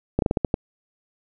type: slowing click train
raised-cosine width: 2 ms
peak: -6 dBFS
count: 7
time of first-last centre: 0.19-0.541 s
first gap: 32 ms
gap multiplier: 1.24
effects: none